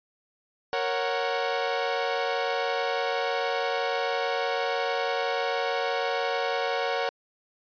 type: chord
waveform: sawtooth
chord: F# major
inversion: first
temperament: equal with one note detuned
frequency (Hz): 466.2 / 552.4 / 740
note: A#4 / C#5 / F#5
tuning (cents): 0 / -6 / 0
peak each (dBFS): -26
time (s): 0.73-7.09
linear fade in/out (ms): 0
effects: resampled to 11025 Hz